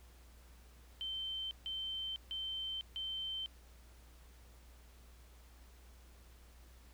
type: tone bursts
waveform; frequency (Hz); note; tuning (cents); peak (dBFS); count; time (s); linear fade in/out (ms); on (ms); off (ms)
sine; 3100; G7; -20; -38; 4; 1.01-3.46; 0; 500; 150
effects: added 60 Hz sine -57 dBFS peak until 6.93 s + pink hiss -65 dBFS RMS until 6.93 s